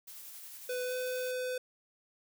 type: noise with tremolo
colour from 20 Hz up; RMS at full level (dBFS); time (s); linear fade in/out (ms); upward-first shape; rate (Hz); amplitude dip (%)
blue; -47; 0.07-1.32; 10; sine; 11; 25
type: tone with pitch glide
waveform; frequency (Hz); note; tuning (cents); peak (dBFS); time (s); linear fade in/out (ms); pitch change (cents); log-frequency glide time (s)
square; 499.6 to 505.1; B4 to B4; +20 to +39; -34; 0.69-1.58; 5; +19; 0.85-0.94
effects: none